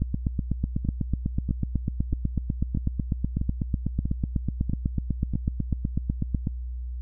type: two click trains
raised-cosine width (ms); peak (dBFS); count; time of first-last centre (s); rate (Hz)
5; -12 / -15; 53 / 8; 0.02-6.472 / 0.85-5.337; 8.06 / 1.56
effects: added 61 Hz sine -30 dBFS peak until 7.01 s